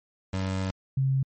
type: tone pair in turn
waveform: 25% pulse / sine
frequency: 94.8 / 134.07 Hz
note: F#2 / C3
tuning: +43 / +43 cents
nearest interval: tritone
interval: 600 cents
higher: second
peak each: -23 / -21 dBFS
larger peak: second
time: 0.33-0.71 / 0.97-1.23 s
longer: first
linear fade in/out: 5 ms
effects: MP3 32 kbps